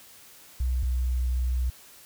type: tone pair in turn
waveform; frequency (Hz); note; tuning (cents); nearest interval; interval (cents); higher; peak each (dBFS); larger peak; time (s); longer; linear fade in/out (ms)
sine; 62.7 / 62.4; B1 / B1; +27 / +19; unison; 8; first; -23; neither; 0.6-0.83 / 0.83-1.7; second; 5
effects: white hiss -51 dBFS RMS until 2.05 s